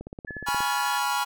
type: click train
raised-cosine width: 2 ms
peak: -24 dBFS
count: 11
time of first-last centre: 0.01-0.605 s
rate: 16.8 Hz
type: tone with tremolo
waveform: sine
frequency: 1717 Hz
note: A6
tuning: 43 cents flat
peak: -34 dBFS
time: 0.27-0.99 s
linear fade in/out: 10 ms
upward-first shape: sine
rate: 12 Hz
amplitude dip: 40%
type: chord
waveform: 45% pulse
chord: C# dominant seventh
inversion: second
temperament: equal with one note detuned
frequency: 830.6 / 979.8 / 1108.7 / 1396.9 Hz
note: G#5 / B5 / C#6 / E#6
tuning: 0 / -14 / 0 / 0 cents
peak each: -29 / -28 / -33 / -30 dBFS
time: 0.46-1.25 s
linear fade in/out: 20 ms
effects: none